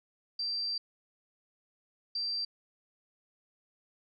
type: tone bursts at uneven times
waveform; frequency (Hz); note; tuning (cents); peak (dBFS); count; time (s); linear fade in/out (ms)
sine; 4699; D8; 0; -31; 2; 0.39-0.78 / 2.15-2.45; 5
effects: none